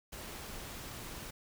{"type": "noise", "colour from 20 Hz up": "pink", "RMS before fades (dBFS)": -45, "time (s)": [0.12, 1.31], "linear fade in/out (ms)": 10, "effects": []}